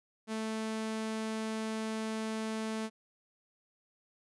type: tone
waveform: sawtooth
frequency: 220 Hz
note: A3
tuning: in tune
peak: -30 dBFS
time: 0.27-2.9 s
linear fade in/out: 50 ms
effects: resampled to 24000 Hz